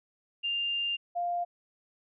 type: tone pair in turn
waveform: sine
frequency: 2798 / 699.5 Hz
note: F7 / F5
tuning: +3 / +3 cents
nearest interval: 2 octaves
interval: 2400 cents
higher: first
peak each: -28 dBFS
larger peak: neither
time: 0.43-0.97 / 1.15-1.45 s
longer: first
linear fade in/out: 20 ms
effects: none